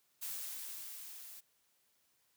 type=noise with level ramp; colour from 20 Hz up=blue; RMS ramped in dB=-41 to -52 dBFS; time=0.21-1.41 s; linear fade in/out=20 ms; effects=white hiss -75 dBFS RMS until 2.36 s + high-pass 60 Hz 12 dB/octave